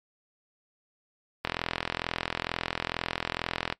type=click train; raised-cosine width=0.3 ms; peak=-11 dBFS; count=97; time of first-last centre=1.45-3.725 s; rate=42.2 Hz; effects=noise-tail reverb RT60 0.1 s tail -21 dB re dry + MP3 64 kbps